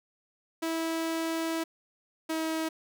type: tone pair in turn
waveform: sawtooth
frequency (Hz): 326.5 / 320.3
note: E4 / E4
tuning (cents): -17 / -50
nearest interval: unison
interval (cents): 33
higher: first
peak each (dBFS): -25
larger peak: neither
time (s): 0.62-1.64 / 2.29-2.69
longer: first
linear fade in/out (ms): 10
effects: none